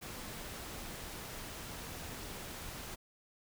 pink noise, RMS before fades -45 dBFS, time 0.01-2.96 s, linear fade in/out 20 ms, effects none

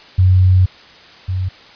sine tone pair in turn, 92.5 / 92.96 Hz, F#2 / F#2, 0 / +9 cents, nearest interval unison, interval 9 cents, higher second, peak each -7 / -16 dBFS, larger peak first, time 0.18-0.66 / 1.28-1.49 s, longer first, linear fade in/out 10 ms, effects white hiss -41 dBFS RMS until 1.75 s + resampled to 11025 Hz

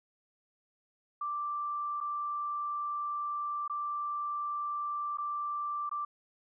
sine tone with dropouts, 1175 Hz, D6, 1 cent sharp, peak -32 dBFS, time 1.21-6.05 s, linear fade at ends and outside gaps 5 ms, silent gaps 2.004-2.01 / 3.679-3.697 / 5.173-5.183 / 5.894-5.913 s, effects none

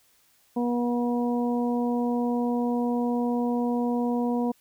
harmonic tone, 241.1 Hz, B3, 41 cents flat, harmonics 1 / 2 / 3 / 4, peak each -24 / -30 / -34 / -36 dBFS, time 0.56-4.52 s, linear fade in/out 10 ms, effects white hiss -63 dBFS RMS until 4.6 s

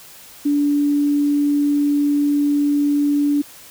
sine tone, 289.4 Hz, D4, 25 cents flat, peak -14 dBFS, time 0.45-3.42 s, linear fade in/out 10 ms, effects white hiss -42 dBFS RMS until 3.7 s

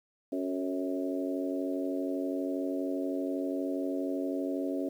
harmonic tone with a mistuned harmonic, 92.5 Hz, F#2, in tune, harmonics 3 / 4 / 5 / 6 / 7, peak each -32 / -37 / -41 / -39 / -40 dBFS, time 0.32-4.89 s, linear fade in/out 5 ms, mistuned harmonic 5, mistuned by -32 cents, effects 10-bit

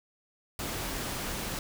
pink noise, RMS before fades -35 dBFS, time 0.59-1.59 s, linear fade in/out 2 ms, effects none

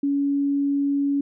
sine tone, 281.6 Hz, C#4, 27 cents sharp, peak -19 dBFS, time 0.03-1.21 s, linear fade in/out 5 ms, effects none

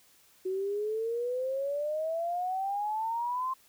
sine exponential sweep, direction up, 370 to 1056 Hz, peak -29 dBFS, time 0.45-3.54 s, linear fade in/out 10 ms, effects white hiss -62 dBFS RMS until 3.68 s

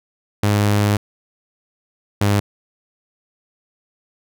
sawtooth tone pair in turn, 103.3 / 101.82 Hz, G#2 / G#2, -9 / -34 cents, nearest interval unison, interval 25 cents, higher first, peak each -10 dBFS, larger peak neither, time 0.43-0.97 / 2.21-2.4 s, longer first, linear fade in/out 5 ms, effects none

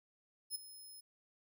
5% pulse tone with ADSR envelope, 5160 Hz, E8, 38 cents flat, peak -30 dBFS, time 0.5-1.01 s, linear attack 52 ms, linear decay 11 ms, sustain -16 dB, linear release 13 ms, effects none

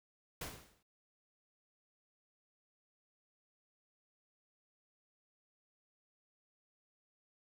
pink noise with exponential decay, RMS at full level -40 dBFS, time 0.41-0.83 s, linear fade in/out 5 ms, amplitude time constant 91 ms, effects none

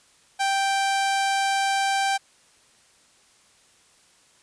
sawtooth tone, 784 Hz, G5, in tune, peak -17 dBFS, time 0.39-2.18 s, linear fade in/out 20 ms, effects white hiss -58 dBFS RMS until 4.42 s + resampled to 22050 Hz

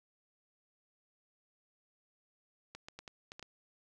clicks, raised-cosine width 0.2 ms, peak -29 dBFS, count 7, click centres 2.75 / 2.885 / 2.99 / 3.078 / 3.319 / 3.395 / 3.427 s, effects none

